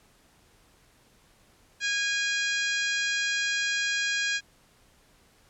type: harmonic tone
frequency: 820 Hz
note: G#5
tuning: 22 cents flat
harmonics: 2 / 3 / 4 / 5 / 6 / 7 / 8 / 9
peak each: -28 / -32 / -34 / -36 / -38 / -39 / -40 / -41 dBFS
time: 1.8-4.41 s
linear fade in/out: 50 ms
effects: pink hiss -61 dBFS RMS until 5.49 s + low-pass 12000 Hz 12 dB/octave